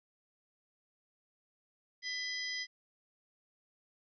harmonic tone with a mistuned harmonic, 999 Hz, B5, 20 cents sharp, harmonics 2 / 3 / 4 / 5 / 6, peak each -39 / -46 / -49 / -40 / -50 dBFS, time 2.02-2.67 s, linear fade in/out 50 ms, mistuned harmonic 3, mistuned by +110 cents, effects none

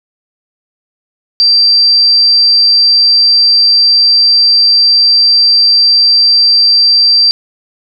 sine tone, 4699 Hz, D8, in tune, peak -4 dBFS, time 1.4-7.31 s, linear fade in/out 0 ms, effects none

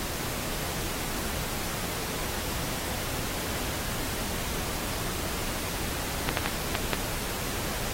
clicks, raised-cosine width 0.3 ms, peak -8 dBFS, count 5, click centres 6.29 / 6.372 / 6.46 / 6.752 / 6.933 s, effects pink hiss -33 dBFS RMS until 7.93 s + AAC 48 kbps

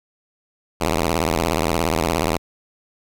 5% pulse tone with vibrato, 81.3 Hz, E2, 23 cents flat, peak -7 dBFS, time 0.8-2.38 s, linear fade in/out 20 ms, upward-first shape triangle, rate 17 Hz, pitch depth 270 cents each way, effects none

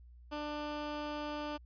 15% pulse tone, 297.1 Hz, D4, 20 cents sharp, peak -31 dBFS, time 0.31-1.58 s, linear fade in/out 20 ms, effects added 60 Hz sine -53 dBFS peak until 1.65 s + resampled to 11025 Hz

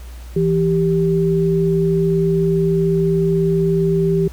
sine tone pair together, 164.82 / 392 Hz, E3 / G4, 0 / 0 cents, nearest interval octave + minor third, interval 1500 cents, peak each -16 dBFS, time 0.36-4.28 s, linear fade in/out 5 ms, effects added 60 Hz sine -31 dBFS peak until 4.32 s + pink hiss -45 dBFS RMS until 4.32 s

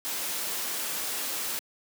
white noise, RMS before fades -32 dBFS, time 0.05-1.59 s, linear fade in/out 0 ms, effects high-pass 200 Hz 12 dB/octave

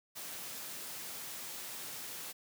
white high-pass noise, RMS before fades -44 dBFS, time 0.15-2.33 s, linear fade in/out 20 ms, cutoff 100 Hz, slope 24 dB/octave, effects none

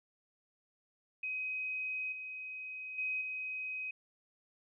sine tone with level steps, 2523 Hz, D#7, 23 cents sharp, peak -35 / -41 / -33 / -37 dBFS, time 1.23-3.91 s, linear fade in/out 5 ms, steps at 2.12 / 2.98 / 3.21 s, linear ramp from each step 5 ms, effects none

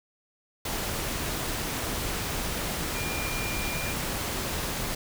sine tone in noise, 2400 Hz, D7, 37 cents sharp, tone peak -35 dBFS, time 2.95-3.93 s, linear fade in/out 5 ms, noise pink, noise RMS -31 dBFS, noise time 0.65-4.95 s, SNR -7 dB, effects none

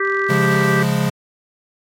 harmonic tone, 392 Hz, G4, in tune, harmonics 1 / 3 / 4 / 5, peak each -20 / -23 / -23 / -22 dBFS, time 0-0.83 s, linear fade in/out 5 ms
click train, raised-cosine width 0.2 ms, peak -23 dBFS, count 25, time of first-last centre 0.05-0.628 s, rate 41.5 Hz
square chord, Db major, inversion none, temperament equal, 138.59 / 174.61 / 207.7 Hz, Db3 / F3 / Ab3, 0 / 0 / 0 cents, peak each -20 / -21 / -22 dBFS, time 0.29-1.1 s, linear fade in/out 10 ms
effects AAC 64 kbps

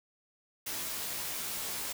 white noise with comb filter, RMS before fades -37 dBFS, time 0.66-1.93 s, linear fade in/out 10 ms, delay 15 ms, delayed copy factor -0.85, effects none

